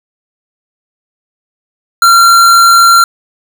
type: tone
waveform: square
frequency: 1372 Hz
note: F6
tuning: 31 cents flat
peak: -3 dBFS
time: 2.02-3.04 s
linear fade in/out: 2 ms
effects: none